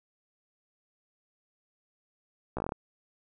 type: slowing click train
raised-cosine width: 1 ms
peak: -19 dBFS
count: 8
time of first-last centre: 2.57-2.721 s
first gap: 15 ms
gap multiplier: 1.12
effects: none